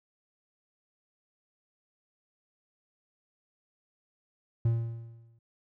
triangle tone with exponential decay, 115.5 Hz, A#2, 16 cents flat, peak -19 dBFS, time 4.65-5.39 s, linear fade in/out 5 ms, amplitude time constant 160 ms, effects none

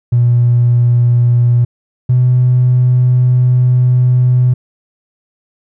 triangle tone pair in turn, 120.6 / 125.27 Hz, B2 / B2, -41 / +25 cents, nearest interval minor second, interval 66 cents, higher second, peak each -3 dBFS, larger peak neither, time 0.12-1.65 / 2.09-4.54 s, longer second, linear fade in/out 10 ms, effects tanh soft clip ceiling -4 dBFS

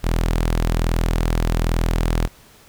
sawtooth tone, 41.2 Hz, E1, in tune, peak -13 dBFS, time 0.03-2.28 s, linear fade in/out 20 ms, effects pink hiss -49 dBFS RMS until 2.68 s

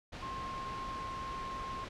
sine tone in noise, 1064 Hz, C6, 29 cents sharp, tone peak -39 dBFS, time 0.22-1.85 s, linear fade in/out 10 ms, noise pink, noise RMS -44 dBFS, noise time 0.12-1.89 s, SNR +2 dB, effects low-pass 4000 Hz 12 dB/octave

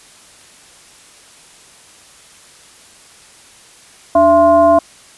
sine tone with frequency modulation, 672 Hz, E5, 33 cents sharp, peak -6 dBFS, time 4.15-4.79 s, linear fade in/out 5 ms, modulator 378 Hz, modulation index 0.71, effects white hiss -43 dBFS RMS until 5.17 s + resampled to 24000 Hz

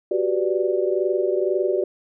sine chord, G major seventh, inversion third, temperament equal, 370 / 392 / 493.9 / 587.3 Hz, F#4 / G4 / B4 / D5, 0 / 0 / 0 / 0 cents, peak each -22 / -24 / -28 / -25 dBFS, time 0.11-1.84 s, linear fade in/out 5 ms, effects none

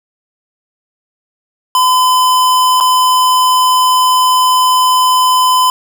square tone with dropouts, 1015 Hz, B5, 47 cents sharp, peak -8 dBFS, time 1.75-5.7 s, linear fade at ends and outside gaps 1 ms, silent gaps 2.802-2.808 s, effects none

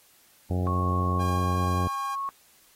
harmonic tone, 90.5 Hz, F#2, 38 cents flat, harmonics 1 / 2 / 3 / 4 / 5 / 6 / 7 / 8 / 9, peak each -25 / -31 / -35 / -37 / -39 / -41 / -42 / -43 / -44 dBFS, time 0.5-1.88 s, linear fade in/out 5 ms
sine tone, 1100 Hz, C#6, 14 cents flat, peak -28 dBFS, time 0.67-2.29 s, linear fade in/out 0 ms
sawtooth tone with tremolo, 808 Hz, G#5, 48 cents flat, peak -32 dBFS, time 1.19-2.16 s, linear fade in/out 20 ms, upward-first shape triangle, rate 2.4 Hz, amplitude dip 25%
effects white hiss -59 dBFS RMS until 2.75 s + AAC 48 kbps

